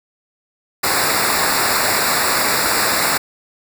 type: noise with comb filter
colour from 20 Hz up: pink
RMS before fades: -17 dBFS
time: 0.83-3.18 s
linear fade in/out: 10 ms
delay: 0.32 ms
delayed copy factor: -1
effects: none